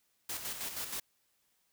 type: noise with tremolo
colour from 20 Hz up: white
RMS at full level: -38 dBFS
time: 0.29-1 s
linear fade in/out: 5 ms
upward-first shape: square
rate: 6.3 Hz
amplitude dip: 50%
effects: white hiss -75 dBFS RMS until 1.72 s